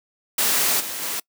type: noise with level steps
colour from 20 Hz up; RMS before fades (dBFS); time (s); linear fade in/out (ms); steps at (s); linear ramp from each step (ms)
white; -20 / -30 / -27; 0.38-1.2; 5; 0.79 / 1.01; 20
effects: noise-tail reverb RT60 0.1 s tail -26 dB re dry + high-pass 200 Hz 12 dB/octave